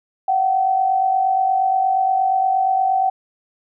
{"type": "tone pair together", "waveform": "sine", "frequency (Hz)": [714, 762.5], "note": ["F5", "G5"], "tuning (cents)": [38, -48], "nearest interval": "minor second", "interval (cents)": 114, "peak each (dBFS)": [-23, -15], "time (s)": [0.28, 3.1], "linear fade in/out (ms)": 5, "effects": []}